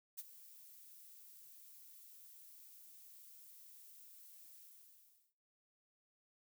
violet noise with ADSR envelope, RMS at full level -44 dBFS, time 0.17-5.34 s, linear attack 22 ms, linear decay 29 ms, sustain -15 dB, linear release 760 ms, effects noise-tail reverb RT60 0.8 s tail -25 dB re dry

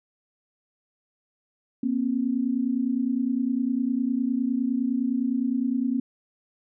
sine tone pair together, 238.8 / 268.6 Hz, A#3 / C4, +42 / +46 cents, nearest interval major second, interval 204 cents, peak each -25 dBFS, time 1.83-6 s, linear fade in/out 5 ms, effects none

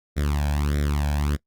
sawtooth tone with flanger, 72.8 Hz, D2, 15 cents flat, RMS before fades -23 dBFS, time 0.16-1.37 s, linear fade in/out 20 ms, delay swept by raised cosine 0.53 to 1.25 ms, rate 1.6 Hz, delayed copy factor +0.9, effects noise-tail reverb RT60 0.1 s tail -24 dB re dry + Opus 48 kbps

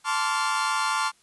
40% pulse chord, D minor seventh, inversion second, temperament equal with one note detuned, 880 / 1046.5 / 1149.8 / 1396.9 Hz, A5 / C6 / D6 / F6, 0 / 0 / -37 / 0 cents, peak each -28 dBFS, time 0.04-1.12 s, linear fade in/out 50 ms, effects white hiss -61 dBFS RMS until 1.22 s + resampled to 24000 Hz

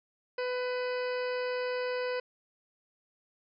harmonic tone with a mistuned harmonic, 499.2 Hz, B4, 19 cents sharp, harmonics 1 / 2 / 3 / 4 / 5 / 6 / 8 / 9 / 10, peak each -31 / -41 / -41 / -44 / -45 / -51 / -54 / -50 / -51 dBFS, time 0.38-2.2 s, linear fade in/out 5 ms, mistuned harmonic 5, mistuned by +18 cents, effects none

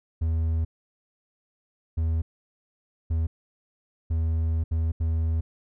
triangle tone bursts at uneven times, 81 Hz, E2, 30 cents flat, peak -20 dBFS, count 6, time 0.21-0.65 / 1.97-2.22 / 3.1-3.27 / 4.1-4.64 / 4.71-4.92 / 5-5.41 s, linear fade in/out 10 ms, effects none

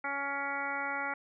harmonic tone, 280 Hz, C#4, 18 cents sharp, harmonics 1 / 2 / 3 / 4 / 5 / 6 / 7 / 8, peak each -46 / -44 / -38 / -43 / -37 / -47 / -39 / -41 dBFS, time 0.04-1.14 s, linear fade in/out 5 ms, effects none

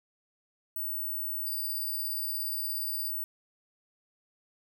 sine tone, 15860 Hz, B9, 6 cents sharp, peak -31 dBFS, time 0.76-3.24 s, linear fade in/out 2 ms
15% pulse tone with tremolo, 4768 Hz, D8, 25 cents sharp, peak -30 dBFS, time 1.46-3.11 s, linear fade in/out 10 ms, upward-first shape square, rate 17 Hz, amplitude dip 50%
effects none

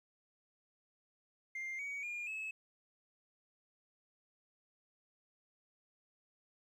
sine tone with pitch steps, 2104 / 2255 / 2417 / 2590 Hz, C7 / C#7 / D7 / E7, +9 / +29 / +49 / -31 cents, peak -37 dBFS, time 1.55-2.51 s, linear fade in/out 5 ms, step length 240 ms, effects tanh soft clip ceiling -38 dBFS + 12-bit

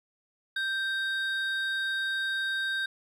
triangle tone pair together, 1568 / 3729 Hz, G6 / A#7, 0 / 0 cents, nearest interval octave + minor third, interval 1500 cents, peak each -27 / -33 dBFS, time 0.56-2.86 s, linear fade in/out 5 ms, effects none

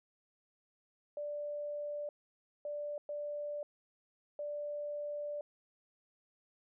sine tone bursts at uneven times, 587.3 Hz, D5, in tune, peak -37 dBFS, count 4, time 1.17-2.09 / 2.65-2.98 / 3.09-3.63 / 4.39-5.41 s, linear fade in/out 2 ms, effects none

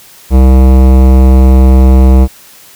sine tone with hard clipping, 65 Hz, C2, 11 cents flat, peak -3 dBFS, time 0.3-2.28 s, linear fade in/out 50 ms, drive 18 dB, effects white hiss -37 dBFS RMS until 2.75 s

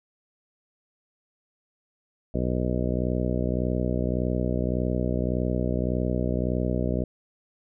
harmonic tone, 61.74 Hz, B1, in tune, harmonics 1 / 2 / 3 / 4 / 5 / 6 / 7 / 8 / 9 / 10, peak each -29 / -30 / -30 / -31 / -35 / -34 / -37 / -35 / -39 / -35 dBFS, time 2.34-7.04 s, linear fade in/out 5 ms, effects none

